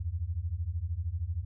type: beating tone pair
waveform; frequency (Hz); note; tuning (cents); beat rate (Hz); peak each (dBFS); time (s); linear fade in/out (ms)
sine; 77.78 / 90.78; D#2 / F#2; 0 / -32; 13; -34 / -33; 0-1.45; 10
effects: none